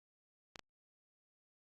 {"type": "clicks", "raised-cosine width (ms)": 0.2, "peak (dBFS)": -29, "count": 2, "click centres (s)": [0.558, 0.593], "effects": ["Opus 48 kbps"]}